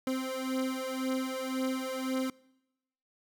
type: beating tone pair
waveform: 30% pulse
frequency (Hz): 260 / 261.9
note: C4 / C4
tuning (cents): -11 / +2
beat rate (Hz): 1.9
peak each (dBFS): -32 / -31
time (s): 0.07-2.3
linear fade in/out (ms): 2
effects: noise-tail reverb RT60 0.9 s tail -24 dB re dry